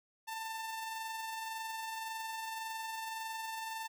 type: tone with amplitude modulation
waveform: sawtooth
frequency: 892 Hz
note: A5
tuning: 23 cents sharp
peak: -34 dBFS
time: 0.27-3.88 s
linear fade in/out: 20 ms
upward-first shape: sine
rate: 21.8 Hz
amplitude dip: 30%
effects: none